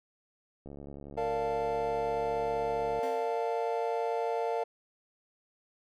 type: click train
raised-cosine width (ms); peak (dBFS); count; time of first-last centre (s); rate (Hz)
2; -32; 166; 0.66-2.991; 70.8
type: chord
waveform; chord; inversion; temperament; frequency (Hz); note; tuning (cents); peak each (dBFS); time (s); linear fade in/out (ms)
triangle; Bb major seventh; none; equal with one note detuned; 460.5 / 587.3 / 698.5 / 880; Bb4 / D5 / F5 / A5; -21 / 0 / 0 / 0; -30 / -36 / -32 / -35; 1.17-4.64; 10
type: tone with exponential decay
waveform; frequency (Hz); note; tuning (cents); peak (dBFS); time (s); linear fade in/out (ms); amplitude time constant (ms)
20% pulse; 262.8; C4; +8; -34; 3.03-3.59; 1; 120
effects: none